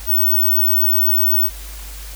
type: tone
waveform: sine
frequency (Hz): 15804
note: B9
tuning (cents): 0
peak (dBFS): -12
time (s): 0.06-1.5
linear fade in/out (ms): 50
effects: added 50 Hz sine -31 dBFS peak until 2.15 s + white hiss -37 dBFS RMS until 2.15 s